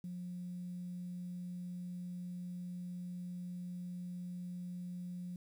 sine tone, 178.4 Hz, F3, 37 cents sharp, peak -40 dBFS, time 0.04-5.36 s, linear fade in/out 2 ms, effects tanh soft clip ceiling -36 dBFS + 11-bit

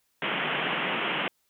white band-pass noise, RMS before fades -29 dBFS, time 0.22-1.28 s, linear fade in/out 2 ms, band 140 to 3200 Hz, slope 96 dB/octave, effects white hiss -72 dBFS RMS until 1.49 s

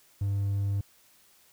triangle tone, 99.7 Hz, G2, 30 cents sharp, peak -23 dBFS, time 0.21-0.81 s, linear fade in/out 5 ms, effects tanh soft clip ceiling -19 dBFS + white hiss -61 dBFS RMS until 1.52 s

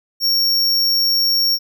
square tone, 5520 Hz, F8, 21 cents flat, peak -14 dBFS, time 0.2-1.59 s, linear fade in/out 50 ms, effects none

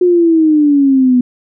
sine exponential sweep, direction down, 363 to 245.2 Hz, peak -6 dBFS, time 0.01-1.21 s, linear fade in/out 5 ms, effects none

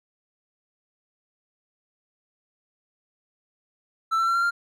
triangle tone with pitch steps, 1328 / 1344.2 / 1360.6 / 1377.2 / 1394 Hz, E6 / E6 / F6 / F6 / F6, +12 / +33 / -46 / -25 / -4 cents, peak -18 dBFS, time 4.11-4.51 s, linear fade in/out 20 ms, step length 80 ms, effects none

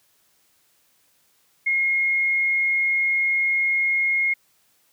sine tone, 2150 Hz, C7, 47 cents sharp, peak -18 dBFS, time 1.66-4.34 s, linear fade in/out 10 ms, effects white hiss -63 dBFS RMS until 4.92 s + high-pass 60 Hz 12 dB/octave

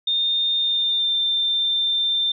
sine tone with pitch glide, 3640 to 3582 Hz, A#7 to A7, -42 to +30 cents, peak -18 dBFS, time 0.07-2.32 s, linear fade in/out 5 ms, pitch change -28 cents, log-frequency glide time 0.57-1.13 s, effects none

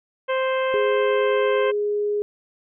harmonic tone, 523.3 Hz, C5, in tune, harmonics 1 / 2 / 3 / 4 / 5 / 6, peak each -21 / -27 / -31 / -33 / -35 / -37 dBFS, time 0.28-1.72 s, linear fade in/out 20 ms
sine tone, 414.5 Hz, G#4, 3 cents flat, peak -20 dBFS, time 0.74-2.22 s, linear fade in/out 0 ms
effects none

